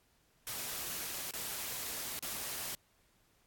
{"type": "noise with dropouts", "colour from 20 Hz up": "white", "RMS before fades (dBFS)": -40, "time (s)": [0.47, 2.75], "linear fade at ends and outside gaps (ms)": 1, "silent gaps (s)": [[1.31, 1.336], [2.192, 2.225]], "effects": ["pink hiss -71 dBFS RMS until 3.46 s", "AAC 64 kbps"]}